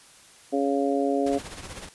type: harmonic tone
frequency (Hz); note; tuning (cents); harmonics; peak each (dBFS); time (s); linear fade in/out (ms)
139.3; C#3; +9; 2 / 3 / 4 / 5; -25 / -27 / -28 / -29; 0.52-1.39; 20
type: noise with tremolo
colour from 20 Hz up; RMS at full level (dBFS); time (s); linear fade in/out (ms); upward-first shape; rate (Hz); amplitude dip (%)
pink; -37; 1.26-1.89; 5; sine; 16; 60
effects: white hiss -52 dBFS RMS until 1.94 s + resampled to 24000 Hz